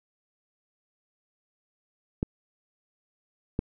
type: clicks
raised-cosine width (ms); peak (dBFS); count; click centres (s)
3; -13; 2; 2.229 / 3.591
effects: none